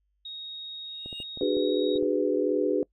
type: tone with pitch glide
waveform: sine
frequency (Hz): 3755 to 3785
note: A#7 to A#7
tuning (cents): +12 to +26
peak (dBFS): -36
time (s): 0.25-1.98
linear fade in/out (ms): 5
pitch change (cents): +14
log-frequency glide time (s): 1.47-1.63
type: tone with exponential growth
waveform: triangle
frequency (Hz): 2822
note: F7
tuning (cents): +17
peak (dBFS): -34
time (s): 0.85-1.23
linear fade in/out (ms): 5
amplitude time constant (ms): 82
type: clicks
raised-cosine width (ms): 2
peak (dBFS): -29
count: 8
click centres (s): 1.06 / 1.128 / 1.202 / 1.374 / 1.429 / 1.569 / 1.957 / 2.027
type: chord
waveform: sine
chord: G# half-diminished seventh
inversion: second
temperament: just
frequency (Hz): 299 / 373.8 / 415.3 / 498.4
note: D4 / F#4 / G#4 / B4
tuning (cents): +31 / +18 / 0 / +16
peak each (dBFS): -28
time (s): 1.41-2.83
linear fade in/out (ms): 2
effects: noise-tail reverb RT60 0.1 s tail -25 dB re dry + added 50 Hz sine -70 dBFS peak until 2.92 s